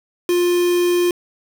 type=tone with quantisation; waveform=triangle; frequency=352.3 Hz; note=F4; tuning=15 cents sharp; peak=-12 dBFS; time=0.29-1.11 s; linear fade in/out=2 ms; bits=4; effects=none